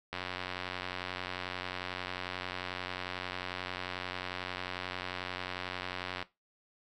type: click train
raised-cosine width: 0.3 ms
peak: -20 dBFS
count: 557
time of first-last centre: 0.13-6.226 s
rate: 91.2 Hz
effects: noise-tail reverb RT60 0.2 s tail -17 dB re dry